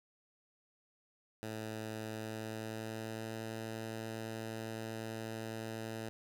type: tone with pitch glide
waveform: 10% pulse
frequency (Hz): 109.8 to 111.91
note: A2 to A2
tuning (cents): -3 to +30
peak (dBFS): -32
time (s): 1.43-6.09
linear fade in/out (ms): 0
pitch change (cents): +33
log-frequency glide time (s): 2.1-3.38
effects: none